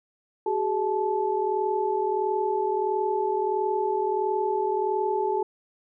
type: tone cluster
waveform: sine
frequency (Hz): 380.1 / 421.6 / 869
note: F#4 / G#4 / A5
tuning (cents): +47 / +26 / -22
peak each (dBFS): -27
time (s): 0.46-5.43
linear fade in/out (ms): 5
effects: none